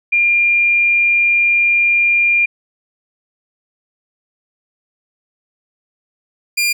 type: tone pair in turn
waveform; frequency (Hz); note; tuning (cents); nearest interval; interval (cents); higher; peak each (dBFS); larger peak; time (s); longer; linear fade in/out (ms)
sine / sawtooth; 2400 / 2400; D7 / D7; +37 / +37; unison; 0; neither; -10; neither; 0.12-2.46 / 6.57-6.73; first; 10
effects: none